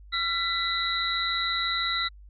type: tone cluster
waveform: sine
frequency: 1363 / 1991 / 3824 / 4010 Hz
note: F6 / B6 / A#7 / B7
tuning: -43 / +14 / +43 / +26 cents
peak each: -30 dBFS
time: 0.12-2.09 s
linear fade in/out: 20 ms
effects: added 50 Hz sine -45 dBFS peak until 2.29 s + MP3 48 kbps